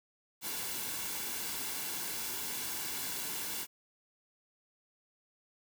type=noise with comb filter; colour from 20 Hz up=white; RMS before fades=-38 dBFS; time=0.41-3.67 s; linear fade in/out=50 ms; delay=1.6 ms; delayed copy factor=-0.5; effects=none